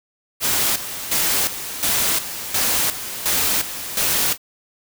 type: noise with tremolo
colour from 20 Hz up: white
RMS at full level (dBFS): -19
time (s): 0.4-4.38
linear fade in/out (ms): 50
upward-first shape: square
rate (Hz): 1.4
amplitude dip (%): 70
effects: none